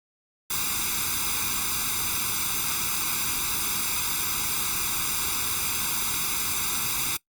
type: noise with comb filter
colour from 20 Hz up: white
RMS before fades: -27 dBFS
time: 0.5-7.17 s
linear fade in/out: 5 ms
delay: 0.82 ms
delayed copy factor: +0.95
effects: noise-tail reverb RT60 0.1 s tail -21 dB re dry + Opus 48 kbps